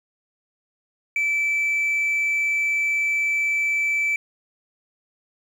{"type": "tone", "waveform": "sine", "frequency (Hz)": 2318, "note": "D7", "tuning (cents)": -23, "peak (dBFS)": -17, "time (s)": [1.16, 4.16], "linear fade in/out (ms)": 2, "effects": ["tanh soft clip ceiling -18 dBFS", "8-bit"]}